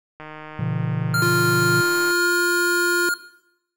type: click train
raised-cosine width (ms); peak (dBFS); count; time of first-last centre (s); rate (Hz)
0.5; -22; 295; 0.2-2.109; 154
type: chord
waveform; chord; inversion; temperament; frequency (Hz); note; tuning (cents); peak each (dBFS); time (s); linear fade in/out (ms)
triangle; A# diminished; none; just; 116.54 / 139.85 / 167.82; A#2 / C#3 / E3; 0 / +16 / +31; -24; 0.59-1.81; 5
type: tone with pitch glide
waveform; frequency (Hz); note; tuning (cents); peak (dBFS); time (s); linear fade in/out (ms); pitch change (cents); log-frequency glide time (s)
square; 1395 to 1421; F6 to F6; -2 to +30; -20; 1.14-3.14; 2; +32; 1.55-2.33
type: tone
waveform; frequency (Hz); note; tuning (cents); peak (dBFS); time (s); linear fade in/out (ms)
square; 349.2; F4; 0; -22; 1.22-3.09; 2
effects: noise-tail reverb RT60 0.8 s tail -17 dB re dry